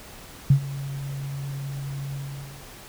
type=tone with ADSR envelope; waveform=sine; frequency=138.59 Hz; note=C#3; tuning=in tune; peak=-10 dBFS; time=0.5-2.67 s; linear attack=5 ms; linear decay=87 ms; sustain=-19 dB; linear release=510 ms; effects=pink hiss -44 dBFS RMS until 2.88 s